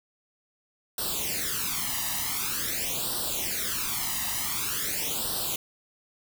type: noise with flanger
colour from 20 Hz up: white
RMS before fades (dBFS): -30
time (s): 0.98-5.56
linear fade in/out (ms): 2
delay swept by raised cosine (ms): 0.22 to 1.04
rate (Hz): 0.46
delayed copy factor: +0.85
effects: none